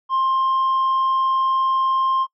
triangle tone with tanh clipping, 1057 Hz, C6, 17 cents sharp, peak -17 dBFS, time 0.09-2.27 s, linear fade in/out 50 ms, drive 7 dB, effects noise-tail reverb RT60 0.1 s tail -24 dB re dry

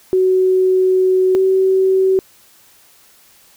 sine tone pair in turn, 373.1 / 379.8 Hz, F#4 / F#4, +14 / +45 cents, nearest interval unison, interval 31 cents, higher second, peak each -10 dBFS, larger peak neither, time 0.13-1.35 / 1.35-2.19 s, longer first, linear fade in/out 0 ms, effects white hiss -49 dBFS RMS until 3.56 s

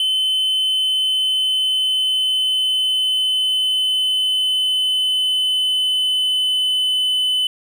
triangle tone with pitch glide, 3052 to 3020 Hz, G7 to F#7, -47 to +35 cents, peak -14 dBFS, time 0-7.47 s, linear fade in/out 2 ms, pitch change -18 cents, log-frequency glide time 0.16-7.21 s, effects none

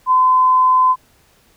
sine tone, 1022 Hz, C6, 41 cents flat, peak -9 dBFS, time 0.06-0.96 s, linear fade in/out 50 ms, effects pink hiss -54 dBFS RMS until 1.56 s

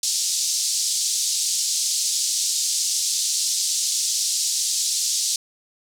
white band-pass noise, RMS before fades -23 dBFS, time 0.03-5.36 s, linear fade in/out 2 ms, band 4300 to 8000 Hz, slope 24 dB/octave, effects none

